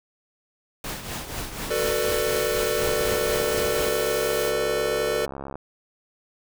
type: noise with tremolo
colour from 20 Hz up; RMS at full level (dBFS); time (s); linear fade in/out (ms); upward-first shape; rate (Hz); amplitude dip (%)
pink; -30; 0.84-3.89; 2; triangle; 4.1; 65
type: chord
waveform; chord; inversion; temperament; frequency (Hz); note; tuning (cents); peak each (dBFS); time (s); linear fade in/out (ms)
square; B minor seventh; second; just; 370.4 / 444.5 / 493.9 / 592.7; F#4 / A4 / B4 / D5; +2 / +18 / 0 / +16; -32 / -27 / -29 / -29; 1.7-5.26; 10
type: high-pass noise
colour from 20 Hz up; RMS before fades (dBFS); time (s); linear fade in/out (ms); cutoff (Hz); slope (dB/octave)
white; -34; 1.71-4.53; 50; 210; 96
type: click train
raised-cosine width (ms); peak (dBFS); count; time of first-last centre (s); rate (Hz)
1; -20; 191; 2.79-5.556; 68.7
effects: none